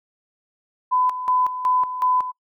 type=tone with tremolo; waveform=sine; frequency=1006 Hz; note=B5; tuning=32 cents sharp; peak=-16 dBFS; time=0.91-2.32 s; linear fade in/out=20 ms; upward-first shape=square; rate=2.7 Hz; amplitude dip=70%; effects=noise-tail reverb RT60 0.1 s tail -23 dB re dry